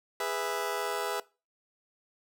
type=chord; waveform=20% pulse; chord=E major; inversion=first; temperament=just; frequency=412 / 494.4 / 659.3 Hz; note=G#4 / B4 / E5; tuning=-14 / +2 / 0 cents; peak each=-30 dBFS; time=0.2-1.2 s; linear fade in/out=2 ms; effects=noise-tail reverb RT60 0.3 s tail -21 dB re dry